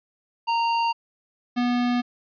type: tone pair in turn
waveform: square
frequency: 926 / 244.1 Hz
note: A#5 / B3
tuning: -12 / -20 cents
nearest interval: octave + major seventh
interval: 2308 cents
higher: first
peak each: -21 dBFS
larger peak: neither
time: 0.47-0.93 / 1.56-2.02 s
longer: neither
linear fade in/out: 20 ms
effects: resampled to 11025 Hz